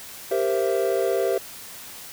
triangle chord, C dominant seventh, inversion second, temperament equal with one note detuned, 392 / 466.2 / 523.3 / 665.8 Hz, G4 / Bb4 / C5 / E5, 0 / 0 / 0 / +17 cents, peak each -22 / -25 / -24 / -25 dBFS, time 0.31-1.38 s, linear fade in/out 5 ms, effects white hiss -40 dBFS RMS until 2.12 s

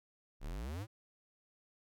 square exponential sweep, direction up, 31.49 to 117.7 Hz, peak -40 dBFS, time 0.4-0.87 s, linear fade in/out 50 ms, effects none

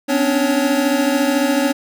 square tone cluster, 254.7 / 278.7 / 292.7 / 556 Hz, C4 / C#4 / D4 / C#5, -46 / +9 / -6 / +5 cents, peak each -21 dBFS, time 0.08-1.73 s, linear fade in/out 20 ms, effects none

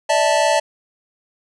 square chord, D suspended second, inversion none, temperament equal with one note detuned, 587.3 / 650.9 / 880 Hz, D5 / E5 / A5, 0 / -22 / 0 cents, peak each -19 dBFS, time 0.09-0.6 s, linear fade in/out 10 ms, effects resampled to 22050 Hz + 8-bit

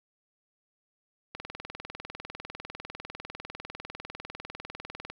click train, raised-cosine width 0.3 ms, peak -22 dBFS, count 76, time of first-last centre 1.35-5.1 s, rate 20 Hz, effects none

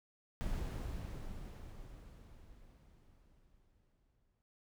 brown noise with exponential decay, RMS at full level -37 dBFS, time 0.41-4.42 s, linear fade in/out 0 ms, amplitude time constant 870 ms, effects none

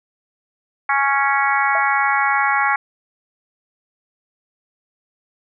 harmonic tone, 277.2 Hz, C#4, in tune, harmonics 3 / 4 / 5 / 6 / 7 / 8, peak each -20 / -21 / -22 / -23 / -23 / -24 dBFS, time 0.89-2.76 s, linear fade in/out 5 ms
sine tone with exponential decay, 665 Hz, E5, 15 cents sharp, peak -19 dBFS, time 1.75-1.87 s, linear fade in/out 2 ms, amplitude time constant 25 ms
effects none

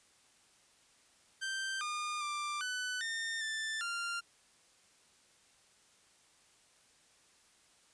sawtooth tone with pitch steps, 1564 / 1213 / 1184 / 1500 / 1818 / 1769 / 1391 Hz, G6 / D#6 / D6 / F#6 / A#6 / A6 / F6, -4 / -44 / +14 / +23 / -44 / +9 / -7 cents, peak -32 dBFS, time 1.41-4.21 s, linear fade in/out 20 ms, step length 400 ms, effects white hiss -66 dBFS RMS until 7.93 s + resampled to 22050 Hz

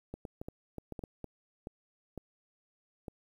clicks, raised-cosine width 2 ms, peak -27 dBFS, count 12, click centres 0.14 / 0.252 / 0.415 / 0.485 / 0.783 / 0.923 / 0.992 / 1.038 / 1.243 / 1.671 / 2.177 / 3.082 s, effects 10-bit

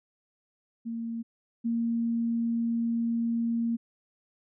sine tone pair in turn, 230 / 231.9 Hz, A#3 / A#3, -23 / -9 cents, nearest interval unison, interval 14 cents, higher second, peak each -31 / -25 dBFS, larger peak second, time 0.85-1.23 / 1.64-3.77 s, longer second, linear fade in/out 20 ms, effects none

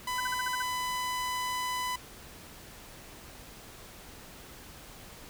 sawtooth tone, 1000 Hz, B5, 21 cents sharp, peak -27 dBFS, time 0.07-1.96 s, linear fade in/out 5 ms
sine tone bursts, 1531 Hz, G6, 41 cents flat, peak -31 dBFS, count 7, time 0.18-0.623 s, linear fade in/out 5 ms, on 23 ms, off 47 ms
effects pink hiss -49 dBFS RMS until 5.29 s

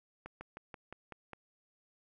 slowing click train, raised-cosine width 0.5 ms, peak -30 dBFS, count 7, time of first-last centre 0.26-1.333 s, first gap 150 ms, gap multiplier 1.07, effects none

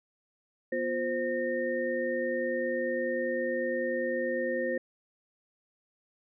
sine tone cluster, 243.5 / 352.8 / 522 / 1834 Hz, B3 / F4 / C5 / A#6, -24 / +18 / -4 / -29 cents, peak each -36 / -35 / -30 / -36 dBFS, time 0.72-4.78 s, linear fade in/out 5 ms, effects none

